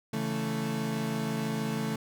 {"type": "chord", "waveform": "35% pulse", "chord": "A major", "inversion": "first", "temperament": "equal", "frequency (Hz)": [138.59, 164.81, 220], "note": ["C#3", "E3", "A3"], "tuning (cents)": [0, 0, 0], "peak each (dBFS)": [-34, -34, -30], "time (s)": [0.13, 1.96], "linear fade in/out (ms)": 5, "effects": []}